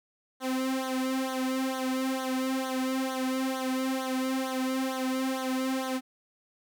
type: tone with flanger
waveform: sawtooth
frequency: 261.2 Hz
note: C4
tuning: 3 cents flat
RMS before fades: -30 dBFS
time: 0.4-6.01 s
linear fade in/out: 50 ms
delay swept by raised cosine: 0.39 to 2.69 ms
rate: 2.2 Hz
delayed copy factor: -1
effects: none